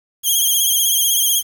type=tone with vibrato; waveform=5% pulse; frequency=3213 Hz; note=G7; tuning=42 cents sharp; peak=-6 dBFS; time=0.23-1.43 s; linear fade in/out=50 ms; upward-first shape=triangle; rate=16 Hz; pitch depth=70 cents each way; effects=7-bit